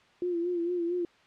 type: tone with vibrato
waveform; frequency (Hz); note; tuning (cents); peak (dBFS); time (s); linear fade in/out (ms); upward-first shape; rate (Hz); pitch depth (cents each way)
sine; 347.6; F4; -8; -27; 0.22-1.05; 2; sine; 4.4; 56
effects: white hiss -60 dBFS RMS until 1.26 s + low-pass 3000 Hz 12 dB/octave